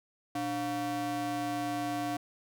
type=ring-modulated tone; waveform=square; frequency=207.7 Hz; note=G#3; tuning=in tune; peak=-29 dBFS; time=0.35-2.17 s; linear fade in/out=5 ms; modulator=503 Hz; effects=none